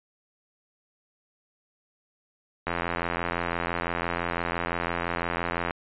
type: click train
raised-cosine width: 0.5 ms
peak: -12 dBFS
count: 262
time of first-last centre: 2.67-5.708 s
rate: 85.9 Hz
effects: resampled to 8000 Hz